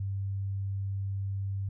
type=tone; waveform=sine; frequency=98 Hz; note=G2; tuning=in tune; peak=-30 dBFS; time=0-1.69 s; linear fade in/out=5 ms; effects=none